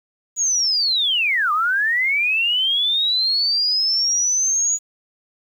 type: linear two-way sweep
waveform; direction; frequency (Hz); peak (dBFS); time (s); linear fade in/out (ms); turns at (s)
sine; down then up; 6830 to 1176 to 6830; -16; 0.36-4.79; 50; 1.52
effects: 8-bit